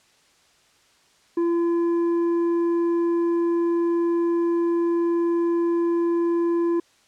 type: tone with tanh clipping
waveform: sine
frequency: 340.1 Hz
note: F4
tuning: 46 cents flat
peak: -20 dBFS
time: 1.37-6.8 s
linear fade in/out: 5 ms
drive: 6 dB
effects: white hiss -59 dBFS RMS until 7.07 s + low-pass 7000 Hz 12 dB/octave